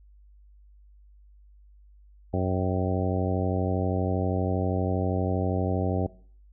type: harmonic tone with a mistuned harmonic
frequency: 92.5 Hz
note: F#2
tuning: in tune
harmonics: 1 / 2 / 3 / 4 / 5 / 6 / 7 / 8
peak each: -27 / -30 / -32 / -33 / -34 / -35 / -35 / -36 dBFS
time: 2.33-6.07 s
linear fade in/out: 10 ms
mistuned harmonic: 8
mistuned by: +74 cents
effects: noise-tail reverb RT60 0.5 s tail -20 dB re dry + added 50 Hz sine -51 dBFS peak until 6.52 s